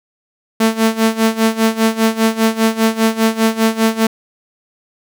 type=tone with tremolo; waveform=sawtooth; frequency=223.1 Hz; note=A3; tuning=24 cents sharp; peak=-5 dBFS; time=0.6-4.07 s; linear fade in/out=5 ms; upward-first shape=sine; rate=5 Hz; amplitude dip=85%; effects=none